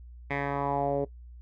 10% pulse tone with low-pass filter sweep, 141.1 Hz, C#3, 31 cents sharp, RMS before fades -29 dBFS, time 0.3-1.05 s, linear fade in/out 10 ms, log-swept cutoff 2200 to 470 Hz, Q 3.2, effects noise-tail reverb RT60 0.1 s tail -17 dB re dry + added 60 Hz sine -44 dBFS peak until 1.41 s

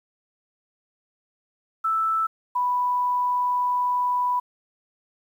sine tone pair in turn, 1318.5 / 987.8 Hz, E6 / B5, 0 / 0 cents, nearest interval perfect fourth, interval 500 cents, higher first, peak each -20 dBFS, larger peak neither, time 1.84-2.27 / 2.55-4.4 s, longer second, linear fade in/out 10 ms, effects 9-bit

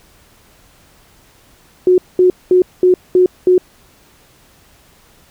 sine tone bursts, 364.9 Hz, F#4, 24 cents flat, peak -6 dBFS, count 6, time 1.87-3.58 s, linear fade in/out 2 ms, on 110 ms, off 210 ms, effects pink hiss -49 dBFS RMS until 5.3 s

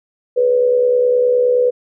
sine tone with amplitude modulation, 493.9 Hz, B4, in tune, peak -8 dBFS, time 0.36-1.71 s, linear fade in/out 20 ms, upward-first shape sine, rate 69.7 Hz, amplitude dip 55%, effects none

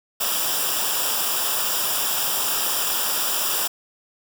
white noise with comb filter, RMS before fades -23 dBFS, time 0.2-3.68 s, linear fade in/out 10 ms, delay 0.47 ms, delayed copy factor -0.75, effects none

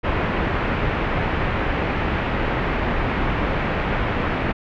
pink low-pass noise, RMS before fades -22 dBFS, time 0.03-4.53 s, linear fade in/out 20 ms, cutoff 2500 Hz, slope 24 dB/octave, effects none

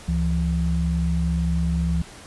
sine tone pair together, 70.23 / 167.9 Hz, C#2 / E3, +23 / +32 cents, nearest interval octave + minor third, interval 1509 cents, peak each -22 dBFS, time 0.08-2.02 s, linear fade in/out 5 ms, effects pink hiss -43 dBFS RMS until 2.26 s + resampled to 24000 Hz

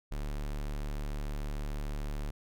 square tone, 36.71 Hz, D1, in tune, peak -34 dBFS, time 0.11-2.31 s, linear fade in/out 10 ms, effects none

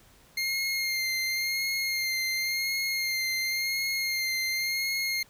25% pulse tone with vibrato, 2120 Hz, C7, 22 cents sharp, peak -23 dBFS, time 0.37-5.23 s, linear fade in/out 5 ms, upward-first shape sine, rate 0.93 Hz, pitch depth 29 cents each way, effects pink hiss -58 dBFS RMS until 5.29 s

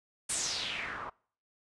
white noise with low-pass filter sweep, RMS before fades -36 dBFS, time 0.29-1.1 s, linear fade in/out 10 ms, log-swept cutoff 9600 to 1000 Hz, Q 3.9, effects noise-tail reverb RT60 0.5 s tail -25 dB re dry + resampled to 24000 Hz

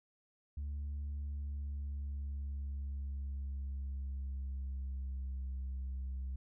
sine tone with pitch glide, 72 to 65.64 Hz, D2 to C2, -34 to +6 cents, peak -35 dBFS, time 0.57-6.36 s, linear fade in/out 5 ms, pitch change -160 cents, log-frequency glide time 1.08-5.5 s, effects tanh soft clip ceiling -36 dBFS

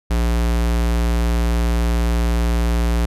square tone, 58.27 Hz, A#1, in tune, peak -16 dBFS, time 0.1-3.06 s, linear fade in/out 10 ms, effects resampled to 32000 Hz

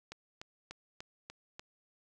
click train, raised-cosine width 0.2 ms, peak -27 dBFS, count 6, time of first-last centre 0.12-1.595 s, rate 3.39 Hz, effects none

